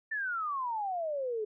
sine exponential sweep, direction down, 1799 to 415.3 Hz, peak -31 dBFS, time 0.11-1.45 s, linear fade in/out 10 ms, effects none

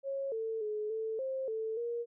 sine tone with pitch steps, 547 / 446.7 / 424.6 / 442.4 / 529 / 442.3 / 471.8 Hz, C#5 / A4 / G#4 / A4 / C5 / A4 / A#4, -23 / +26 / +38 / +9 / +19 / +9 / +21 cents, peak -33 dBFS, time 0.03-2.06 s, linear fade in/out 50 ms, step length 290 ms, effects none

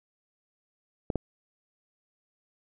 clicks, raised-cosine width 2 ms, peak -15 / -14 dBFS, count 2, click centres 1.102 / 1.157 s, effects none

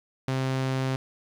sawtooth tone, 131.8 Hz, C3, 13 cents sharp, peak -21 dBFS, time 0.28-0.96 s, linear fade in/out 2 ms, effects low-pass 6000 Hz 12 dB/octave + 9-bit

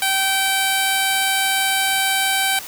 5% pulse tone with notch filter, 774 Hz, G5, 22 cents flat, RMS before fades -19 dBFS, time 0.02-2.59 s, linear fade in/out 2 ms, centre 6000 Hz, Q 0.99, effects white hiss -34 dBFS RMS until 2.67 s

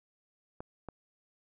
clicks, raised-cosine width 1 ms, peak -27 dBFS, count 2, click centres 0.605 / 0.887 s, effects none

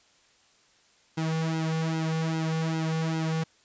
sawtooth tone with flanger, 160.8 Hz, E3, 43 cents flat, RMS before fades -28 dBFS, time 1.17-3.44 s, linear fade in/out 10 ms, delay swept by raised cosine 1.7 to 3.2 ms, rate 2.5 Hz, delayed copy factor -0.85, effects white hiss -62 dBFS RMS until 3.64 s + resampled to 16000 Hz

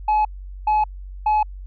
sine tone bursts, 852 Hz, G#5, 44 cents sharp, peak -12 dBFS, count 3, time 0.08-1.43 s, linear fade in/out 5 ms, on 170 ms, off 420 ms, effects tanh soft clip ceiling -14 dBFS + added 47 Hz sine -32 dBFS peak until 1.66 s

